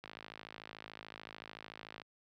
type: click train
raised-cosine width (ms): 0.3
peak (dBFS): -30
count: 107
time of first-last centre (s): 0.04-2.018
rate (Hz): 53.6
effects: high-pass 100 Hz 12 dB/octave